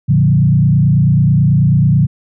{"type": "tone with frequency modulation", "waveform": "sine", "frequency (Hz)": 142.8, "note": "D3", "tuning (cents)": -48, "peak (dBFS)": -7, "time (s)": [0.08, 2.07], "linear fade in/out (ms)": 20, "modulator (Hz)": 29.2, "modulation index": 1.2, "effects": []}